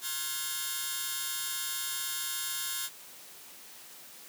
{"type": "tone cluster", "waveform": "5% pulse", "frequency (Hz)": [1066, 1396, 1530, 1680, 3665], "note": ["C6", "F6", "G6", "G#6", "A#7"], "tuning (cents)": [32, -1, -42, 19, -30], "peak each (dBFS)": -29, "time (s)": [0.01, 2.9], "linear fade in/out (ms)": 50, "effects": ["white hiss -50 dBFS RMS until 4.28 s", "high-pass 150 Hz 12 dB/octave"]}